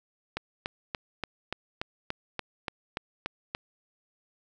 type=click train; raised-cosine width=0.3 ms; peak=-15 dBFS; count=12; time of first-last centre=0.37-3.549 s; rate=3.46 Hz; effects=none